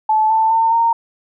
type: tone with pitch steps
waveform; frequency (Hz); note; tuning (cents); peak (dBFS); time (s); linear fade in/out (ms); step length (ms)
sine; 868 / 885.7 / 903.8 / 922.3; A5 / A5 / A5 / A#5; -24 / +11 / +46 / -19; -11; 0.09-0.93; 5; 210
effects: none